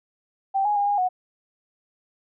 sine tone with pitch steps, 780 / 832 / 811 / 817 / 735 Hz, G5 / G#5 / G#5 / G#5 / F#5, -9 / +3 / -41 / -29 / -12 cents, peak -19 dBFS, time 0.54-1.09 s, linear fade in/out 20 ms, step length 110 ms, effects none

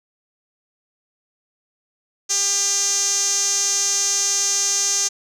sawtooth tone with band-pass filter, 399.1 Hz, G4, 31 cents sharp, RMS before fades -20 dBFS, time 2.29-5.09 s, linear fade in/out 20 ms, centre 6300 Hz, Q 8.1, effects none

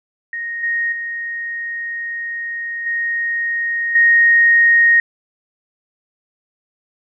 sine tone with level steps, 1864.7 Hz, A#6, in tune, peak -22 / -16 / -22 / -17 / -8 dBFS, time 0.33-5 s, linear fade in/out 2 ms, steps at 0.63 / 0.92 / 2.86 / 3.95 s, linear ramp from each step 5 ms, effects none

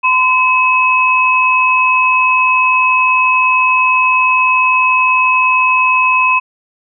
sine tone pair together, 1019.5 / 2569 Hz, C6 / E7, -45 / -45 cents, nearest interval octave + major third, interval 1600 cents, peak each -11 dBFS, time 0.03-6.4 s, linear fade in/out 20 ms, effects none

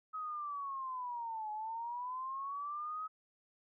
sine linear two-way sweep, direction down then up, 1277 to 844 to 1277 Hz, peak -38 dBFS, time 0.13-3.08 s, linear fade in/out 20 ms, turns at 1.51 s, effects none

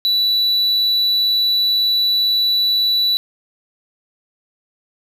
triangle tone, 3951 Hz, B7, in tune, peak -12 dBFS, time 0.05-3.17 s, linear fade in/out 0 ms, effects none

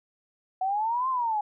sine exponential two-way sweep, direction up then down, 738 to 1062 to 819 Hz, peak -24 dBFS, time 0.61-1.41 s, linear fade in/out 5 ms, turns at 1.09 s, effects none

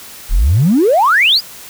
triangle exponential sweep, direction up, 31.38 to 5200 Hz, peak -4 dBFS, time 0.29-1.41 s, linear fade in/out 50 ms, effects tanh soft clip ceiling -5 dBFS + white hiss -34 dBFS RMS until 1.69 s

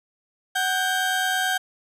30% pulse tone pair together, 750 / 1589.2 Hz, F#5 / G6, +23 / +23 cents, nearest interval octave + minor second, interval 1300 cents, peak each -22 / -21 dBFS, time 0.55-1.58 s, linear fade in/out 10 ms, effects resampled to 32000 Hz

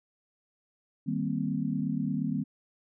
sine chord, C minor seventh, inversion first, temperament equal, 155.56 / 196 / 233.1 / 261.6 Hz, Eb3 / G3 / Bb3 / C4, 0 / 0 / 0 / 0 cents, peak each -33 dBFS, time 1.06-2.44 s, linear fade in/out 20 ms, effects none

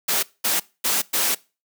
white noise bursts at uneven times, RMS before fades -21 dBFS, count 4, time 0.08-0.23 / 0.44-0.6 / 0.84-1.02 / 1.13-1.35 s, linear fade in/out 10 ms, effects noise-tail reverb RT60 0.3 s tail -22 dB re dry + high-pass 200 Hz 12 dB/octave

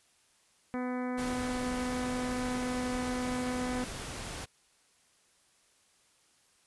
harmonic tone, 250.3 Hz, B3, 23 cents sharp, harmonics 1 / 2 / 3 / 4 / 5 / 6 / 7 / 8 / 9, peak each -33 / -39 / -43 / -45 / -47 / -49 / -50 / -51 / -52 dBFS, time 0.74-3.84 s, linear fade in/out 0 ms
pink noise, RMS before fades -40 dBFS, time 1.17-4.46 s, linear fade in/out 20 ms
effects white hiss -67 dBFS RMS until 6.66 s + resampled to 24000 Hz

